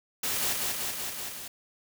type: noise with echo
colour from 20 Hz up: white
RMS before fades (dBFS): -30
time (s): 0.23-0.53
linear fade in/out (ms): 5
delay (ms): 190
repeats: 5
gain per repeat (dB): -2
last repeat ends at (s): 1.48
effects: none